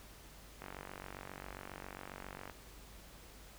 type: click train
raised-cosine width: 0.5 ms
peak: -30 dBFS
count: 90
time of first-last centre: 0.62-2.498 s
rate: 47.4 Hz
effects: added 50 Hz sine -58 dBFS peak until 3.58 s + pink hiss -57 dBFS RMS until 3.58 s